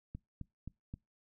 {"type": "click train", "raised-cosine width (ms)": 5, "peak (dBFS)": -30, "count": 4, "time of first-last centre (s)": [0.15, 0.939], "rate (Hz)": 3.8, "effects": ["noise-tail reverb RT60 0.2 s tail -24 dB re dry"]}